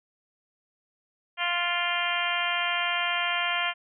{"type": "harmonic tone with a mistuned harmonic", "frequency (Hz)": 349.2, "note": "F4", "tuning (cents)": 0, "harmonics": [2, 3, 4, 5, 6, 7, 8, 9], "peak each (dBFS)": [-33, -33, -33, -33, -33, -33, -33, -33], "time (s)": [1.37, 3.74], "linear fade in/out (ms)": 50, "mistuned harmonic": 7, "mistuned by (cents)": -27, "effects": []}